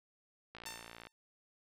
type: click train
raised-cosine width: 0.3 ms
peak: -32 dBFS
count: 31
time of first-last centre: 0.55-1.07 s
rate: 57.7 Hz
type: tone with exponential decay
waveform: 5% pulse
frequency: 898 Hz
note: A5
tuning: 35 cents sharp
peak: -29 dBFS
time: 0.66-1.12 s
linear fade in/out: 0 ms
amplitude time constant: 99 ms
effects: none